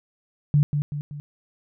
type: tone with echo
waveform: sine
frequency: 146.3 Hz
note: D3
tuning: 6 cents flat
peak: -14 dBFS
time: 0.54-0.63 s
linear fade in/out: 0 ms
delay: 190 ms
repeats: 3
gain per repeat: -6 dB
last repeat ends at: 1.2 s
effects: none